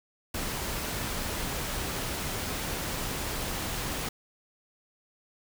pink noise, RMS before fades -33 dBFS, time 0.34-4.09 s, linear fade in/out 5 ms, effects none

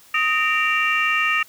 sine tone cluster, 1252 / 1837 / 2341 / 2768 Hz, D#6 / A#6 / D7 / F7, +10 / -26 / -6 / -16 cents, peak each -22 dBFS, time 0.14-1.43 s, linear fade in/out 5 ms, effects tanh soft clip ceiling -9 dBFS + white hiss -50 dBFS RMS until 1.48 s

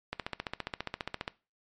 click train, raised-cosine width 0.3 ms, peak -17 dBFS, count 18, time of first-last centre 0.13-1.279 s, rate 14.8 Hz, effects noise-tail reverb RT60 0.3 s tail -19 dB re dry + MP3 48 kbps

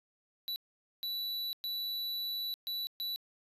square tone bursts at uneven times, 3951 Hz, B7, in tune, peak -35 dBFS, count 5, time 0.48-0.56 / 1.03-1.53 / 1.64-2.54 / 2.67-2.87 / 3-3.16 s, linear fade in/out 0 ms, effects resampled to 32000 Hz

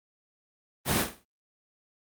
pink noise with echo, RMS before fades -25 dBFS, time 0.85-1.06 s, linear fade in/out 50 ms, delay 48 ms, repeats 4, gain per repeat -9 dB, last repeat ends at 1.252 s, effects high-pass 80 Hz 12 dB/octave + Opus 32 kbps

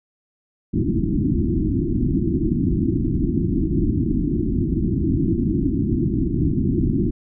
white low-pass noise, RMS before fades -20 dBFS, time 0.73-7.11 s, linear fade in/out 10 ms, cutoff 350 Hz, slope 96 dB/octave, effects none

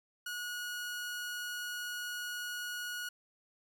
sawtooth tone, 1453 Hz, F#6, 32 cents flat, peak -34 dBFS, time 0.26-3.09 s, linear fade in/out 5 ms, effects none

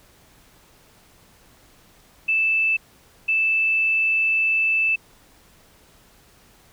sine tone bursts at uneven times, 2637 Hz, E7, in tune, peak -17 dBFS, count 2, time 2.28-2.77 / 3.28-4.96 s, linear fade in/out 10 ms, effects pink hiss -54 dBFS RMS until 6.72 s

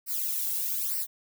violet noise with flanger, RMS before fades -30 dBFS, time 0.06-1.07 s, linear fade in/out 50 ms, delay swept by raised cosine 0.29 to 1.69 ms, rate 1.1 Hz, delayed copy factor -0.85, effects none

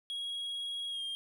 triangle tone with pitch glide, 3306 to 3214 Hz, G#7 to G7, -9 to +43 cents, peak -34 dBFS, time 0.1-1.15 s, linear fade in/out 0 ms, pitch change -48 cents, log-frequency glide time 0.89-1.02 s, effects none

